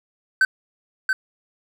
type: tone with echo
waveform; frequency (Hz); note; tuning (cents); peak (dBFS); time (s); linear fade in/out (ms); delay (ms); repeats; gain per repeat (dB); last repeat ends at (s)
triangle; 1536; G6; -36; -11; 0.41-0.45; 2; 680; 1; -4; 1.13
effects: none